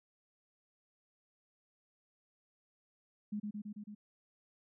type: tone with echo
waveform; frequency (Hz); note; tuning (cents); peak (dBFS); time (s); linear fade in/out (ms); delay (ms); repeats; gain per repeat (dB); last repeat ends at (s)
sine; 208.7; G#3; +9; -35; 3.32-3.4; 10; 110; 5; -2; 3.95
effects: none